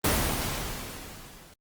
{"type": "noise with level ramp", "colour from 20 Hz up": "pink", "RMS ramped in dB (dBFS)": [-22, -52], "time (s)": [0.04, 1.54], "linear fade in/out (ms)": 5, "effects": ["Opus 24 kbps"]}